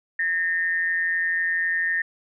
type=tone with amplitude modulation; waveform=sine; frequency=1826 Hz; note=A#6; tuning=36 cents flat; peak=-18 dBFS; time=0.19-2.02 s; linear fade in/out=5 ms; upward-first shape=sine; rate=172 Hz; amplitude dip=60%; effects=none